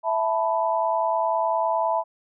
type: chord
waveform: sine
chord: E suspended fourth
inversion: none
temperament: just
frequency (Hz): 659.3 / 879 / 988.9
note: E5 / A5 / B5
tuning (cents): 0 / -2 / +2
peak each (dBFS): -24 / -25 / -25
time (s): 0.03-2.04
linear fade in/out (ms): 50
effects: none